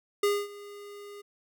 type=tone with ADSR envelope; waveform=square; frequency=408.1 Hz; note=G#4; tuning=30 cents flat; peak=-22 dBFS; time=0.23-1.22 s; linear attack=5 ms; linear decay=240 ms; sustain=-21 dB; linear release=14 ms; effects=none